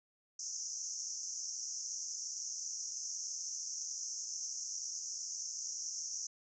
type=band-pass noise; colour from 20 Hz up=white; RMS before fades=-42 dBFS; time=0.39-6.27 s; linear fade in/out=5 ms; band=5500 to 6600 Hz; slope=96 dB/octave; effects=none